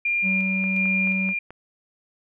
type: tone with tremolo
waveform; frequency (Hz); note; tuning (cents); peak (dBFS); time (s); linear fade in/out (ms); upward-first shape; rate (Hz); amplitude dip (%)
sine; 2400; D7; +37; -20; 0.05-1.39; 5; square; 1.4; 30
type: tone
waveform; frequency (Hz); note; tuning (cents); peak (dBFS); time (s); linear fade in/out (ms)
triangle; 190.3; F#3; +49; -22; 0.22-1.34; 50
type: click train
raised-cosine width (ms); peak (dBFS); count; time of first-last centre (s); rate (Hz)
0.5; -25; 5; 0.64-1.506; 4.62
effects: none